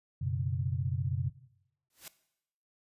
sine chord, F# suspended fourth, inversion none, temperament equal, 92.5 / 123.47 / 138.59 Hz, F#2 / B2 / C#3, 0 / 0 / 0 cents, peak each -34 dBFS, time 0.21-1.3 s, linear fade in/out 10 ms
white noise with exponential growth, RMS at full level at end -41 dBFS, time 1.9-2.08 s, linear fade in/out 2 ms, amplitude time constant 38 ms
effects noise-tail reverb RT60 0.8 s tail -17 dB re dry + resampled to 32000 Hz

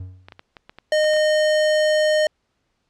triangle tone with exponential decay, 92.5 Hz, F#2, in tune, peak -26 dBFS, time 0-0.41 s, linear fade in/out 5 ms, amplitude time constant 88 ms
clicks, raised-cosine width 0.3 ms, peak -23 dBFS, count 9, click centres 0.285 / 0.322 / 0.394 / 0.568 / 0.695 / 0.786 / 1.043 / 1.135 / 1.166 s
square tone, 614 Hz, D#5, 23 cents flat, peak -16 dBFS, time 0.92-2.27 s, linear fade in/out 2 ms
effects pink hiss -71 dBFS RMS until 2.89 s + low-pass 6000 Hz 12 dB/octave

